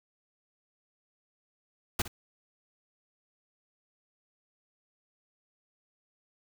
pink noise with echo, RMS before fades -28 dBFS, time 1.99-2.02 s, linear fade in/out 5 ms, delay 60 ms, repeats 1, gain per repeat -15 dB, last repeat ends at 2.08 s, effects none

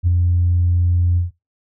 sine tone with ADSR envelope, 87.7 Hz, F2, 8 cents sharp, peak -9 dBFS, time 0.03-1.31 s, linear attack 43 ms, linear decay 7 ms, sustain -3 dB, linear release 140 ms, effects noise-tail reverb RT60 0.2 s tail -17 dB re dry + tanh soft clip ceiling -8 dBFS

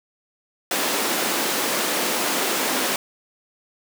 pink high-pass noise, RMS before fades -23 dBFS, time 0.71-2.96 s, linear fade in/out 2 ms, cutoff 250 Hz, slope 24 dB/octave, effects none

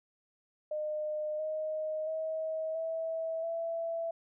sine tone with pitch steps, 609 / 622.5 / 636.3 / 650.5 / 664.9 Hz, D#5 / D#5 / D#5 / E5 / E5, -37 / +1 / +39 / -23 / +15 cents, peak -32 dBFS, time 0.71-4.11 s, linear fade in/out 5 ms, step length 680 ms, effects none

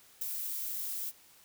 violet noise with ADSR envelope, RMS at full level -33 dBFS, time 0.21-1.12 s, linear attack 9 ms, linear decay 12 ms, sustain -4 dB, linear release 38 ms, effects white hiss -60 dBFS RMS until 1.44 s

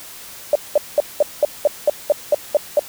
sine tone bursts, 591 Hz, D5, 11 cents sharp, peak -9 dBFS, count 11, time 0.53-2.794 s, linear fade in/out 2 ms, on 24 ms, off 200 ms, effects white hiss -37 dBFS RMS until 2.88 s

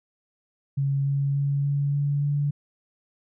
sine tone with pitch steps, 138.59 / 139.72 / 140.85 / 141.99 / 143.15 / 144.31 Hz, C#3 / C#3 / C#3 / C#3 / D3 / D3, 0 / +14 / +28 / +42 / -44 / -30 cents, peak -21 dBFS, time 0.77-2.51 s, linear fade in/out 10 ms, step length 290 ms, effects none

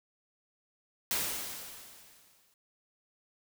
white noise with exponential decay, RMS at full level -30 dBFS, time 1.11-2.54 s, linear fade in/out 1 ms, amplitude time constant 310 ms, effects none

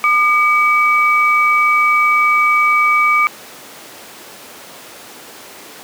sine tone pair together, 1209 / 2280 Hz, D6 / C#7, +50 / +48 cents, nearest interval major seventh, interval 1098 cents, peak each -12 / -13 dBFS, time 0.04-3.27 s, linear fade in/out 0 ms, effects pink hiss -35 dBFS RMS until 5.83 s + high-pass 300 Hz 12 dB/octave

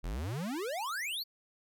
square exponential sweep, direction up, 37.42 to 4699 Hz, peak -35 dBFS, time 0.03-1.24 s, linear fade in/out 20 ms, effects none

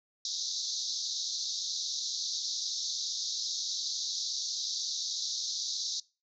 pink band-pass noise, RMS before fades -35 dBFS, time 0.25-6 s, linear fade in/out 2 ms, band 3700 to 6500 Hz, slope 96 dB/octave, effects noise-tail reverb RT60 0.3 s tail -22 dB re dry

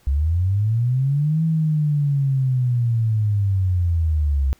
sine linear two-way sweep, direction up then down, 65.5 to 162.9 to 65.5 Hz, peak -16 dBFS, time 0.07-4.53 s, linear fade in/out 0 ms, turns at 1.44 s, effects pink hiss -57 dBFS RMS until 4.59 s

